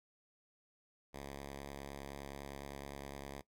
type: tone with vibrato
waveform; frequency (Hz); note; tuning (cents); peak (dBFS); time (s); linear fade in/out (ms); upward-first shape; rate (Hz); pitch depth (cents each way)
5% pulse; 69.8; C#2; +13; -34; 1.13-3.42; 20; sine; 4.1; 9
effects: noise-tail reverb RT60 0.1 s tail -17 dB re dry